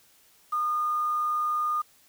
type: tone with quantisation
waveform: sine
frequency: 1220 Hz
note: D#6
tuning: 34 cents flat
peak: -24 dBFS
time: 0.52-1.82 s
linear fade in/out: 10 ms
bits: 8
effects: white hiss -60 dBFS RMS until 2.08 s